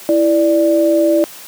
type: tone pair together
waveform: sine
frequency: 330.6 / 589 Hz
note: E4 / D5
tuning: +5 / +5 cents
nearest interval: minor seventh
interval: 1000 cents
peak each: -12 dBFS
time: 0.09-1.24 s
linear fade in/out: 0 ms
effects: white hiss -35 dBFS RMS until 1.47 s + high-pass 200 Hz 12 dB/octave